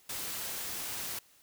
white noise, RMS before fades -38 dBFS, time 0.09-1.19 s, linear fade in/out 5 ms, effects white hiss -63 dBFS RMS until 1.42 s

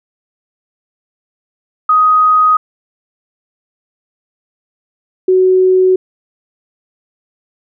sine tone pair in turn, 1252 / 372.2 Hz, D#6 / F#4, +10 / +10 cents, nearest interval octave + major sixth, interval 2100 cents, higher first, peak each -6 dBFS, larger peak neither, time 1.89-2.57 / 5.28-5.96 s, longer neither, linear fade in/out 5 ms, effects none

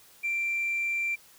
sine tone, 2357 Hz, D7, 6 cents sharp, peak -25 dBFS, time 0.23-1.16 s, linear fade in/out 20 ms, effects tanh soft clip ceiling -23 dBFS + white hiss -56 dBFS RMS until 1.38 s

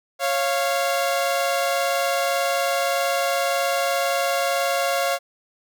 sawtooth tone pair together, 551 / 694.2 Hz, C#5 / F5, -11 / -11 cents, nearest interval major third, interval 400 cents, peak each -19 dBFS, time 0.19-5.19 s, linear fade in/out 50 ms, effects none

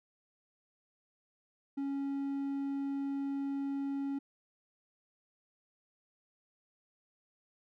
triangle tone, 277.2 Hz, C#4, in tune, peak -31 dBFS, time 1.77-4.19 s, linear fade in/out 10 ms, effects none

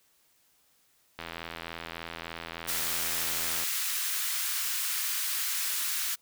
click train, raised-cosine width 0.3 ms, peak -21 dBFS, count 205, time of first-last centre 1.19-3.636 s, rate 83.4 Hz
white high-pass noise, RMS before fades -31 dBFS, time 2.67-6.16 s, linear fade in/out 20 ms, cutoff 1200 Hz, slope 24 dB/octave
effects white hiss -67 dBFS RMS until 6.21 s

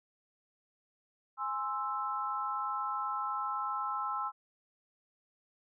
sine chord, Ab augmented, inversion none, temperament equal, 830.6 / 1046.5 / 1318.5 Hz, Ab5 / C6 / E6, 0 / 0 / 0 cents, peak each -39 / -37 / -35 dBFS, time 1.37-4.32 s, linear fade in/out 50 ms, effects none

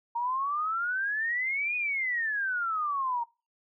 sine exponential two-way sweep, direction up then down, 927 to 2489 to 927 Hz, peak -27 dBFS, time 0.15-3.24 s, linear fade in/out 10 ms, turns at 1.76 s, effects noise-tail reverb RT60 0.3 s tail -23 dB re dry

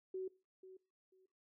sine tone with echo, 375.5 Hz, F#4, 26 cents sharp, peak -39 dBFS, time 0.14-0.28 s, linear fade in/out 5 ms, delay 490 ms, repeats 2, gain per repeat -14 dB, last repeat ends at 1.26 s, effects noise-tail reverb RT60 0.3 s tail -20 dB re dry

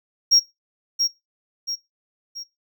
triangle tone with echo, 5588 Hz, F8, in tune, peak -9 dBFS, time 0.31-0.4 s, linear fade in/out 20 ms, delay 680 ms, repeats 3, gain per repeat -7 dB, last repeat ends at 2.44 s, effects noise-tail reverb RT60 0.2 s tail -20 dB re dry + tanh soft clip ceiling -6 dBFS

